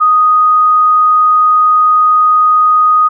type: tone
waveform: sine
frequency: 1244.5 Hz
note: D#6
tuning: in tune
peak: -5 dBFS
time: 0-3.09 s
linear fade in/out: 20 ms
effects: none